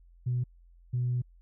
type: tone pair in turn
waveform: sine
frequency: 123.47 / 123.47 Hz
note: B2 / B2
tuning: 0 / 0 cents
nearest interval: unison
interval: 0 cents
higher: neither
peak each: -25 dBFS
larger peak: neither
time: 0.26-0.44 / 0.93-1.22 s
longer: second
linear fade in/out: 10 ms
effects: tanh soft clip ceiling -22 dBFS + added 43 Hz sine -54 dBFS peak until 1.41 s